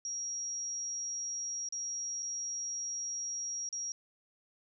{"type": "tone with dropouts", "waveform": "sine", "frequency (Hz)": 5660, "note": "F8", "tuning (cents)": 22, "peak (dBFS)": -35, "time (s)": [0.05, 3.92], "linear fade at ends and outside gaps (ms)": 1, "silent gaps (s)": [[1.688, 1.724], [2.224, 2.228], [3.69, 3.727]], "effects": []}